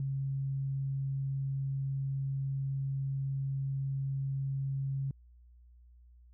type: tone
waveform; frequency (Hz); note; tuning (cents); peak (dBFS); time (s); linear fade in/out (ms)
sine; 136.4; C#3; -28; -31; 0-5.11; 2
effects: added 60 Hz sine -55 dBFS peak until 6.33 s